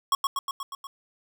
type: tone with echo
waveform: square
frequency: 1100 Hz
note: C#6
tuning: 14 cents flat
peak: -20 dBFS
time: 0.12-0.15 s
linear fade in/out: 2 ms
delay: 120 ms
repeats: 6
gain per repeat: -3 dB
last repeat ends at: 0.87 s
effects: none